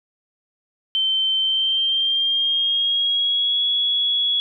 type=tone with pitch glide; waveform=sine; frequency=3100 to 3361 Hz; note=G7 to G#7; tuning=-20 to +20 cents; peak=-17 dBFS; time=0.95-4.4 s; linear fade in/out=0 ms; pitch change=+140 cents; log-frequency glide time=1.39-3.64 s; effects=none